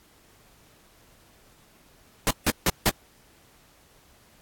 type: noise bursts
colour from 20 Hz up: pink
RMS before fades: -21 dBFS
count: 4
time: 2.27-2.894 s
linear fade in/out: 0 ms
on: 36 ms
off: 160 ms
effects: pink hiss -58 dBFS RMS until 4.41 s + AAC 64 kbps